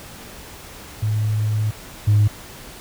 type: tone pair in turn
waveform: sine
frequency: 107.3 / 104.67 Hz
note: A2 / G#2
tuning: -43 / +14 cents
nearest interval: unison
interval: 43 cents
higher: first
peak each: -17 / -10 dBFS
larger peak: second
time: 1.02-1.71 / 2.07-2.28 s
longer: first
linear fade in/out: 10 ms
effects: tanh soft clip ceiling -9 dBFS + pink hiss -39 dBFS RMS until 2.8 s